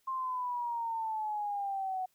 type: exponential sweep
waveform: sine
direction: down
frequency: 1062 to 740 Hz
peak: -32 dBFS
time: 0.07-2.06 s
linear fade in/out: 10 ms
effects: white hiss -73 dBFS RMS until 2.14 s